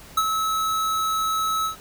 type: tone with ADSR envelope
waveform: square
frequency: 1296 Hz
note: E6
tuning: 30 cents flat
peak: -16 dBFS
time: 0.17-1.76 s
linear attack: 7 ms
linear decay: 45 ms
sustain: -6 dB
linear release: 110 ms
effects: pink hiss -45 dBFS RMS until 1.8 s